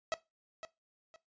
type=tone with echo; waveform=sawtooth; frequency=648 Hz; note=E5; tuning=30 cents flat; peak=-27 dBFS; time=0.12-0.14 s; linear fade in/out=0 ms; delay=510 ms; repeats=2; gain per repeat=-11 dB; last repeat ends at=1.16 s; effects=noise-tail reverb RT60 0.2 s tail -18 dB re dry + resampled to 16000 Hz